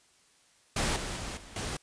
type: noise with level steps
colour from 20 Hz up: pink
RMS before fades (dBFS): -29 / -36 / -38 / -49 / -35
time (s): 0.76-1.77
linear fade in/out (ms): 5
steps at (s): 0.96 / 1.16 / 1.37 / 1.56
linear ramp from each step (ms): 2
effects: white hiss -64 dBFS RMS until 1.82 s + resampled to 22050 Hz